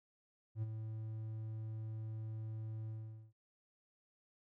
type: tone with ADSR envelope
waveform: triangle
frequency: 110 Hz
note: A2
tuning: in tune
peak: -32 dBFS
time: 0.55-3.33 s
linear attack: 74 ms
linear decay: 27 ms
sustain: -7 dB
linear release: 440 ms
effects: none